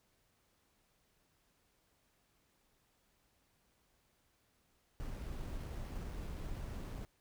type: noise with sample-and-hold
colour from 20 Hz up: brown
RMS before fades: -43 dBFS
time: 5-7.05 s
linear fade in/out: 0 ms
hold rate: 7350 Hz
effects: pink hiss -75 dBFS RMS until 7.2 s